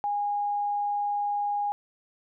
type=tone; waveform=sine; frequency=820 Hz; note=G#5; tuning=22 cents flat; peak=-25 dBFS; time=0.04-1.72 s; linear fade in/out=0 ms; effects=none